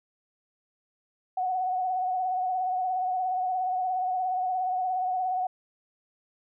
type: tone with vibrato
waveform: sine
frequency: 740 Hz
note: F#5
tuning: in tune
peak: -25 dBFS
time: 1.37-5.47 s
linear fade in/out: 5 ms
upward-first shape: sine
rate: 17 Hz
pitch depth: 39 cents each way
effects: none